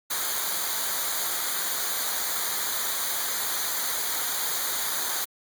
white noise with comb filter, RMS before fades -28 dBFS, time 0.1-5.25 s, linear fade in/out 10 ms, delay 0.37 ms, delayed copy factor -0.75, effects Opus 48 kbps

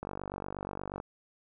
click train, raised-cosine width 1 ms, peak -23 dBFS, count 48, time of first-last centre 0.03-1.001 s, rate 48.4 Hz, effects none

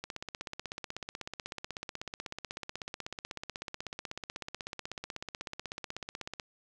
click train, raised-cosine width 0.2 ms, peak -21 dBFS, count 104, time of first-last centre 0.04-6.398 s, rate 16.2 Hz, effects none

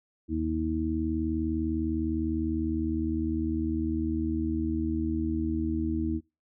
harmonic tone, 79.9 Hz, D#2, 47 cents sharp, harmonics 1 / 2 / 3 / 4, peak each -32 / -41 / -32 / -29 dBFS, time 0.28-6.21 s, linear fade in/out 50 ms, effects noise-tail reverb RT60 0.3 s tail -25 dB re dry

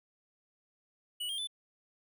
square tone with pitch steps, 2941 / 3207 / 3497 Hz, F#7 / G7 / A7, -11 / +39 / -11 cents, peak -35 dBFS, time 1.2-1.473 s, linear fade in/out 10 ms, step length 91 ms, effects none

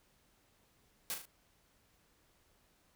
white noise with echo, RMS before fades -38 dBFS, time 1.1-1.14 s, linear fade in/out 0 ms, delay 38 ms, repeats 3, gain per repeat -6 dB, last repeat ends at 1.254 s, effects pink hiss -71 dBFS RMS until 2.95 s

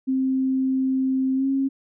sine tone with pitch glide, 263.1 to 270.5 Hz, C4 to C#4, +10 to -42 cents, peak -19 dBFS, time 0.07-1.69 s, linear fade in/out 20 ms, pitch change +48 cents, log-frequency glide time 1.35-1.46 s, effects none

